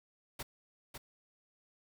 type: noise with echo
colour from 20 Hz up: pink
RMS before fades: -41 dBFS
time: 0.39-0.43 s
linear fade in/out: 10 ms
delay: 550 ms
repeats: 1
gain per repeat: -5 dB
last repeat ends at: 0.98 s
effects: none